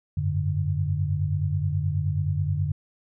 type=tone cluster; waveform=sine; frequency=91.6 / 101 / 145.9 Hz; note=F#2 / G#2 / D3; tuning=-17 / -48 / -11 cents; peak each=-26 / -29 / -26 dBFS; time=0.17-2.72 s; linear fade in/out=5 ms; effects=none